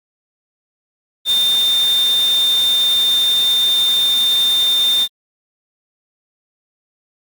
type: tone in noise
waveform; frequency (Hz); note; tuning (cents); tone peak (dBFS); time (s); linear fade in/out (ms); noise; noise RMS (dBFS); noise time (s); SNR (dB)
sine; 3610; A7; +44; -12; 1.25-5.08; 50; white; -27; 1.25-5.08; +12
effects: Opus 48 kbps